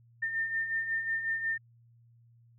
sine beating tone pair, 1804 / 1809.5 Hz, A6 / A6, +43 / +48 cents, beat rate 5.5 Hz, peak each -38 / -30 dBFS, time 0.22-1.58 s, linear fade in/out 10 ms, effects added 117 Hz sine -58 dBFS peak until 2.58 s

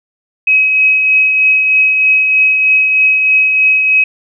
sine tone with tremolo, 2546 Hz, D#7, 39 cents sharp, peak -5 dBFS, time 0.47-4.04 s, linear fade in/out 5 ms, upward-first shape triangle, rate 3.2 Hz, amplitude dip 40%, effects none

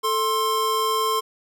square tone pair together, 440.8 / 1056.9 Hz, A4 / C6, +3 / +17 cents, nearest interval octave + minor third, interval 1514 cents, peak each -26 / -22 dBFS, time 0.03-1.21 s, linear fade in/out 20 ms, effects none

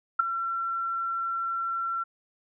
sine tone with ADSR envelope, 1356 Hz, E6, 49 cents sharp, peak -14 dBFS, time 0.19-2.04 s, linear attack 9 ms, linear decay 8 ms, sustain -13 dB, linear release 14 ms, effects none

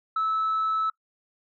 sine tone, 1305 Hz, E6, 18 cents flat, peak -21 dBFS, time 0.16-0.9 s, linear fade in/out 5 ms, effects noise-tail reverb RT60 0.1 s tail -24 dB re dry + tanh soft clip ceiling -20 dBFS

